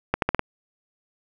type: accelerating click train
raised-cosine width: 0.5 ms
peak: -5 dBFS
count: 5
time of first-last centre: 0.14-0.393 s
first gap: 82 ms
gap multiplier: 0.83
effects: none